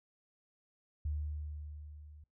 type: tone with level ramp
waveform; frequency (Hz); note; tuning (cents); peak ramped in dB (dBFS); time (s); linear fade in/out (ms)
sine; 74.9; D2; +35; -32 to -52; 1.05-2.24; 5
effects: noise-tail reverb RT60 0.2 s tail -26 dB re dry